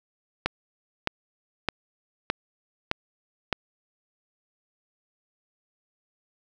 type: click train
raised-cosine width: 0.3 ms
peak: -7 dBFS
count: 6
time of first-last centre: 0.46-3.527 s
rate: 1.63 Hz
effects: none